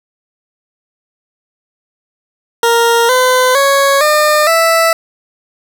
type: tone with pitch steps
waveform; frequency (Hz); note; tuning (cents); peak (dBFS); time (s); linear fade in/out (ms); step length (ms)
20% pulse; 466.2 / 508.4 / 554.4 / 604.6 / 659.3; A#4 / C5 / C#5 / D#5 / E5; 0 / -50 / 0 / -50 / 0; -3; 2.63-4.93; 2; 460
effects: none